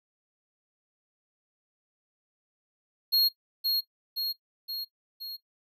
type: tone with echo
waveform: square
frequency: 4280 Hz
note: C8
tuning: 38 cents sharp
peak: -21 dBFS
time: 3.12-3.29 s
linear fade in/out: 20 ms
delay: 520 ms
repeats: 4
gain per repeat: -4 dB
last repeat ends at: 5.37 s
effects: noise-tail reverb RT60 0.1 s tail -17 dB re dry